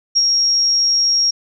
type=tone with ADSR envelope; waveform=sine; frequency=5588 Hz; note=F8; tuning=in tune; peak=-9 dBFS; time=0.15-1.31 s; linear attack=21 ms; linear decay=39 ms; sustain=-3 dB; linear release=9 ms; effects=none